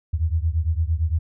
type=beating tone pair; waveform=sine; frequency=77.78 / 86.58 Hz; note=D#2 / F2; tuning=0 / -14 cents; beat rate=8.8 Hz; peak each=-21 / -23 dBFS; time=0.13-1.19 s; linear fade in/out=10 ms; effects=none